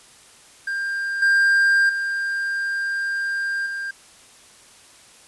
triangle tone with level steps, 1595 Hz, G6, 30 cents sharp, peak -21 / -12 / -20 / -24 dBFS, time 0.67-3.91 s, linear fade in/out 5 ms, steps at 1.22 / 1.89 / 3.66 s, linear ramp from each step 5 ms, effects white hiss -49 dBFS RMS until 5.27 s + resampled to 24000 Hz

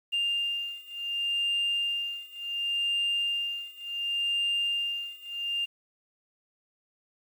sine beating tone pair, 2800 / 2800.69 Hz, F7 / F7, +4 / +4 cents, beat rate 0.69 Hz, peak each -30 / -29 dBFS, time 0.12-5.66 s, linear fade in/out 20 ms, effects tanh soft clip ceiling -21 dBFS + 9-bit

